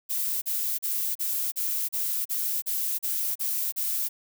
violet noise bursts, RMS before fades -28 dBFS, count 11, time 0.09-4.09 s, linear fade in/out 20 ms, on 330 ms, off 37 ms, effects none

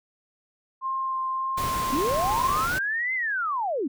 sine tone with vibrato, 1055 Hz, C6, 14 cents sharp, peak -25 dBFS, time 0.81-2.68 s, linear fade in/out 50 ms, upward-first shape sine, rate 1.7 Hz, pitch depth 10 cents each way
pink noise, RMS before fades -32 dBFS, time 1.57-2.79 s, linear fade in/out 10 ms
sine linear two-way sweep, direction up then down, 237.9 to 2093 to 237.9 Hz, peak -24 dBFS, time 1.92-3.88 s, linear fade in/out 10 ms, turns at 3.14 s
effects none

